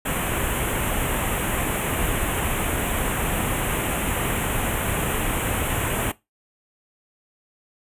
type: band-stop noise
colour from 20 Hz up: pink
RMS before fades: -24 dBFS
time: 0.05-6.12 s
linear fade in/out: 10 ms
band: 3200 to 7400 Hz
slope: 48 dB/octave
effects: noise-tail reverb RT60 0.2 s tail -19 dB re dry + resampled to 32000 Hz